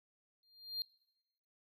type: tone with exponential growth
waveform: triangle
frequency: 4200 Hz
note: C8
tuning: 6 cents sharp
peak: -32 dBFS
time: 0.43-0.82 s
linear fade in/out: 1 ms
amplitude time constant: 83 ms
effects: noise-tail reverb RT60 0.9 s tail -23 dB re dry